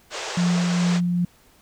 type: band-pass noise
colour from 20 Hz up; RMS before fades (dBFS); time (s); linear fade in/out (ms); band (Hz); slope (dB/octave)
pink; -31; 0.1-1.01; 50; 390 to 7700; 48
type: tone with tremolo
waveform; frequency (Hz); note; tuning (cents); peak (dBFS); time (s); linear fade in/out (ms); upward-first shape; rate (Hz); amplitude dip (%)
sine; 176; F3; +14; -17; 0.37-1.25; 5; sine; 2.4; 25
effects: pink hiss -56 dBFS RMS until 1.61 s